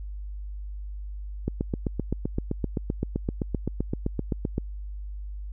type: click train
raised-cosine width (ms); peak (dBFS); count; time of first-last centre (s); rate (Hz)
3; -13; 25; 1.48-4.581; 7.74
effects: added 50 Hz sine -33 dBFS peak until 5.52 s